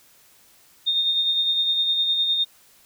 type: tone with tremolo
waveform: sine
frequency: 3665 Hz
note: A#7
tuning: 30 cents flat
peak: -17 dBFS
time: 0.86-2.45 s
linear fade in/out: 20 ms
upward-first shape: sine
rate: 9.8 Hz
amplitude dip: 40%
effects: white hiss -55 dBFS RMS until 2.85 s